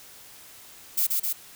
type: noise with echo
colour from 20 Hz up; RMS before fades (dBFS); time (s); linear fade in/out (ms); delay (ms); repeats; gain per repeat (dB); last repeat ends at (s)
violet; -23; 0.97-1.07; 10; 130; 2; -2; 1.33
effects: white hiss -48 dBFS RMS until 1.55 s